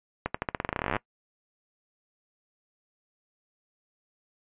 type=accelerating click train; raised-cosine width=0.5 ms; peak=-12 dBFS; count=22; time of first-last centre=0.26-0.966 s; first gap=85 ms; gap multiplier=0.89; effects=noise-tail reverb RT60 0.1 s tail -21 dB re dry + resampled to 8000 Hz